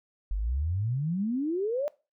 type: exponential sweep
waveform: sine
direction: up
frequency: 44.67 to 608 Hz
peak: -26 dBFS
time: 0.31-1.88 s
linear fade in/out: 0 ms
effects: noise-tail reverb RT60 0.3 s tail -21 dB re dry